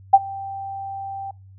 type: tone with ADSR envelope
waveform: sine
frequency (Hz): 784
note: G5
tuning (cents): 0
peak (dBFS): -4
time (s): 0.13-1.31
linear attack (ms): 11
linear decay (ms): 41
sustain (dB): -24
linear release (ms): 4
effects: noise-tail reverb RT60 0.3 s tail -23 dB re dry + added 96 Hz sine -43 dBFS peak until 1.58 s